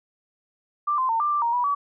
sine tone with pitch steps, 1181 / 1037 / 907 / 1186 / 1178 / 936 / 977 / 1142 Hz, D6 / C6 / A#5 / D6 / D6 / A#5 / B5 / D6, +9 / -16 / -48 / +17 / +5 / +7 / -19 / -49 cents, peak -20 dBFS, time 0.87-1.75 s, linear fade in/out 10 ms, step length 110 ms, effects none

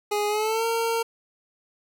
25% pulse tone with pitch glide, 415.3 to 458.2 Hz, G#4 to A#4, 0 to -30 cents, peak -19 dBFS, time 0.11-1.03 s, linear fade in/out 10 ms, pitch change +170 cents, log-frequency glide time 0.28-0.65 s, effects none

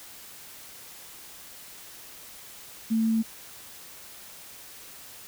sine tone, 223.4 Hz, A3, 27 cents sharp, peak -21 dBFS, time 2.9-3.23 s, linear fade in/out 20 ms, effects white hiss -46 dBFS RMS until 5.27 s

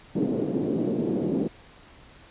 white band-pass noise, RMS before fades -26 dBFS, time 0.15-1.48 s, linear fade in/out 10 ms, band 160 to 390 Hz, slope 24 dB/octave, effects pink hiss -51 dBFS RMS until 2.3 s + resampled to 8000 Hz

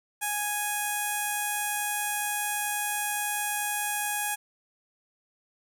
5% pulse tone with notch filter, 830.6 Hz, G#5, in tune, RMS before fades -30 dBFS, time 0.21-4.36 s, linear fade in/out 20 ms, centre 4500 Hz, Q 0.58, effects none

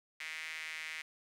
sawtooth tone with high-pass filter, 158.3 Hz, D#3, 30 cents sharp, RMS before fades -43 dBFS, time 0.2-1.02 s, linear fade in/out 5 ms, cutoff 2100 Hz, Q 4.3, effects low-pass 10000 Hz 12 dB/octave + 11-bit

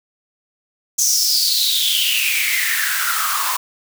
white noise with high-pass filter sweep, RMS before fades -18 dBFS, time 0.98-3.57 s, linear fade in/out 10 ms, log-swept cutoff 6300 to 1000 Hz, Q 8.4, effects none

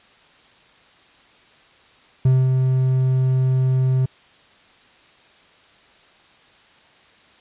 triangle tone with ADSR envelope, 130 Hz, C3, 11 cents flat, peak -9 dBFS, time 2.25-4.06 s, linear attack 5 ms, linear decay 220 ms, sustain -4 dB, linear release 9 ms, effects white hiss -52 dBFS RMS until 7.4 s + resampled to 8000 Hz

